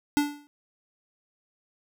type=tone with exponential decay; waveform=square; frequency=291.2 Hz; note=D4; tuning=15 cents flat; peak=-18 dBFS; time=0.17-0.47 s; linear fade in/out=0 ms; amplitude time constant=64 ms; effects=none